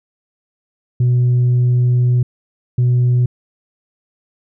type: tone bursts at uneven times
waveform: sine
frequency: 123.47 Hz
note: B2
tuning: in tune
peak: -8 dBFS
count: 2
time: 1-2.23 / 2.78-3.26 s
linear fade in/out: 5 ms
effects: tanh soft clip ceiling -9 dBFS